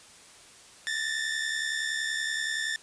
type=tone pair together; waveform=sawtooth; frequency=1758.4 / 1829 Hz; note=A6 / A#6; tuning=-2 / -33 cents; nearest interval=minor second; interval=69 cents; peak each=-27 / -29 dBFS; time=0.87-2.76 s; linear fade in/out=0 ms; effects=white hiss -52 dBFS RMS until 2.82 s + resampled to 22050 Hz